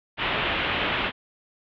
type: low-pass noise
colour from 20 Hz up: white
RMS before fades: -26 dBFS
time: 0.17-1.12 s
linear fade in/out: 50 ms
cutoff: 3300 Hz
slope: 48 dB/octave
effects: none